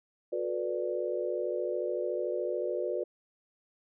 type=chord; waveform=sine; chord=B minor seventh; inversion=second; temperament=equal with one note detuned; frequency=362.6 / 440 / 493.9 / 587.3 Hz; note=F#4 / A4 / B4 / D5; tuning=-35 / 0 / 0 / 0 cents; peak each=-34 / -39 / -34 / -35 dBFS; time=0.32-3.04 s; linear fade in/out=10 ms; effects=none